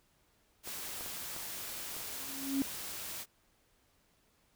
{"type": "noise", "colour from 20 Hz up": "white", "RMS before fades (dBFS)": -42, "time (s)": [0.63, 3.26], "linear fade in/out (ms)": 50}
{"type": "clicks", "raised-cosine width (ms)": 1, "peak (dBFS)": -33, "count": 5, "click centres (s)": [0.675, 1.009, 1.062, 1.364, 1.966]}
{"type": "tone with exponential growth", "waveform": "sine", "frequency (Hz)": 272.8, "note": "C#4", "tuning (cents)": -28, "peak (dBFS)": -26, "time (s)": [2.11, 2.62], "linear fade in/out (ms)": 0, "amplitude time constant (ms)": 110}
{"effects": ["pink hiss -71 dBFS RMS until 4.55 s"]}